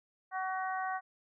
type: harmonic tone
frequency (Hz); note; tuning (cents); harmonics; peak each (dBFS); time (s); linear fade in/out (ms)
376.2; F#4; +29; 2 / 3 / 4 / 5; -35 / -39 / -41 / -43; 0.31-1.01; 50
effects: none